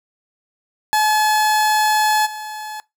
30% pulse tone with level steps, 856 Hz, A5, 48 cents flat, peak -11 / -25 dBFS, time 0.93-2.8 s, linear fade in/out 0 ms, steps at 2.25 s, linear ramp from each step 20 ms, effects noise-tail reverb RT60 0.2 s tail -22 dB re dry

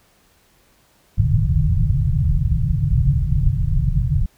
white low-pass noise, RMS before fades -17 dBFS, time 1.17-4.26 s, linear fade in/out 10 ms, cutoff 160 Hz, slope 96 dB/octave, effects pink hiss -57 dBFS RMS until 4.37 s

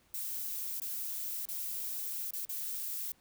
violet noise with dropouts, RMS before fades -38 dBFS, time 0.14-3.12 s, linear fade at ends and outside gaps 2 ms, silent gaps 0.8-0.818 / 1.454-1.487 / 2.308-2.334 / 2.452-2.492 s, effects pink hiss -68 dBFS RMS until 3.2 s

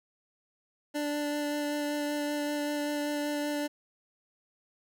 25% pulse tone with vibrato, 293.7 Hz, D4, in tune, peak -26 dBFS, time 0.94-3.68 s, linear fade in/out 20 ms, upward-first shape sine, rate 5.2 Hz, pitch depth 10 cents each way, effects none

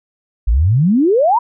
sine exponential sweep, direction up, 49 to 998 Hz, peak -9 dBFS, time 0.47-1.39 s, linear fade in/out 10 ms, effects none

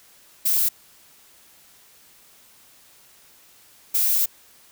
violet noise bursts at uneven times, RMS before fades -20 dBFS, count 2, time 0.45-0.69 / 3.94-4.26 s, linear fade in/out 10 ms, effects white hiss -53 dBFS RMS until 4.71 s

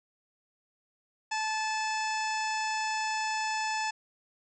harmonic tone, 870 Hz, A5, 20 cents flat, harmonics 1 / 2 / 3 / 4 / 5 / 6 / 7 / 8 / 9, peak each -31 / -36 / -37 / -47 / -47 / -40 / -49 / -43 / -49 dBFS, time 1.31-3.91 s, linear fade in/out 10 ms, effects none

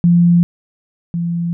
sine tone pair in turn, 172.8 / 170.62 Hz, F3 / F3, -18 / -40 cents, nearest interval unison, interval 22 cents, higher first, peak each -7 / -16 dBFS, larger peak first, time 0.04-0.43 / 1.14-1.53 s, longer neither, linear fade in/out 0 ms, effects none

